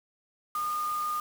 sine tone in noise, 1219 Hz, D#6, 36 cents flat, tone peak -28 dBFS, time 0.55-1.2 s, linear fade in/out 2 ms, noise white, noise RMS -44 dBFS, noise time 0.55-1.2 s, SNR +13 dB, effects none

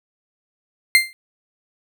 35% pulse tone with exponential decay, 2093 Hz, C7, in tune, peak -5 dBFS, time 0.95-1.13 s, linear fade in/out 0 ms, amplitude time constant 39 ms, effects none

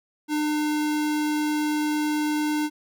square tone, 301.5 Hz, D4, 46 cents sharp, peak -23 dBFS, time 0.28-2.7 s, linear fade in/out 50 ms, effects none

